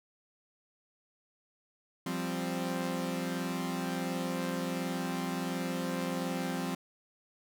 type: chord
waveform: sawtooth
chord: F suspended second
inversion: none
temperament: equal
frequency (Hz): 174.61 / 196 / 261.6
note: F3 / G3 / C4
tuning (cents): 0 / 0 / 0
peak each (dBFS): -32 / -35 / -32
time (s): 2.06-6.75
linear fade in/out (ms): 5
effects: none